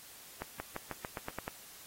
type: accelerating click train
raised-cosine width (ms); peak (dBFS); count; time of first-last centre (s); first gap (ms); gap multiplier
0.5; -23; 9; 0.42-1.479; 180; 0.91
effects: white hiss -53 dBFS RMS until 1.86 s + AAC 48 kbps